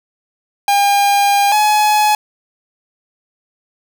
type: tone pair in turn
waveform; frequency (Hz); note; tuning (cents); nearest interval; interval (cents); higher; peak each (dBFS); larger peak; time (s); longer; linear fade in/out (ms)
45% pulse; 806 / 845.4; G5 / G#5; +48 / +31; minor second; 83; second; -10; neither; 0.68-1.52 / 1.52-2.15; first; 2
effects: none